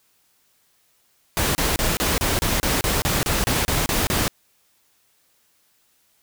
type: noise bursts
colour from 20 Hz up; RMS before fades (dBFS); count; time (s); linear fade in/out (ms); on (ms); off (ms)
pink; -21; 14; 1.37-4.28; 0; 180; 30
effects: white hiss -63 dBFS RMS until 6.22 s